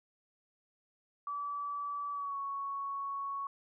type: tone with pitch glide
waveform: sine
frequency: 1152 to 1110.8 Hz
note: D6 to C#6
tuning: -34 to +3 cents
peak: -35 dBFS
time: 1.27-3.47 s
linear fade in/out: 2 ms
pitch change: -63 cents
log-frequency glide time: 2.12-2.37 s
effects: none